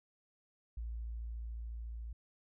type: tone with level ramp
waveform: sine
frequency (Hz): 57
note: A#1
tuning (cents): -38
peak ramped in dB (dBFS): -38 to -41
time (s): 0.77-2.13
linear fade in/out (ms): 5
effects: none